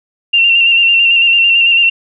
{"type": "tone with vibrato", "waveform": "sine", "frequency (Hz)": 2753, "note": "F7", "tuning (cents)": -25, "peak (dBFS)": -6, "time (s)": [0.33, 1.9], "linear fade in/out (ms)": 10, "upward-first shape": "square", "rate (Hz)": 9, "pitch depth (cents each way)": 26, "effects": []}